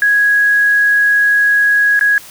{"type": "tone with dropouts", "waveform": "sine", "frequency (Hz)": 1661.2, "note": "G#6", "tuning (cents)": 0, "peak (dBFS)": -8, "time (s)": [0.02, 2.18], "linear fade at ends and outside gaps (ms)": 1, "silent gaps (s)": [1.993, 2.01], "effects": ["white hiss -36 dBFS RMS until 2.3 s"]}